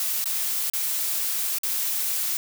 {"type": "noise with dropouts", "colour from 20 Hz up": "blue", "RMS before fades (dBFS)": -26, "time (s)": [0, 2.37], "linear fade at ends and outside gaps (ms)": 1, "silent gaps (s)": [[0.242, 0.257], [0.699, 0.735], [1.585, 1.633]], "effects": []}